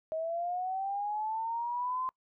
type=linear sweep; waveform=sine; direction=up; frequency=630 to 1039 Hz; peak=-31 dBFS; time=0.12-2.09 s; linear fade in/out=0 ms; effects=noise-tail reverb RT60 0.1 s tail -24 dB re dry